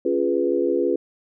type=chord; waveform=sine; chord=C# dominant seventh; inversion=none; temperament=equal; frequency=277.2 / 349.2 / 415.3 / 493.9 Hz; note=C#4 / E#4 / G#4 / B4; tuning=0 / 0 / 0 / 0 cents; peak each=-26 / -22 / -24 / -24 dBFS; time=0.05-0.96 s; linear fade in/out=5 ms; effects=none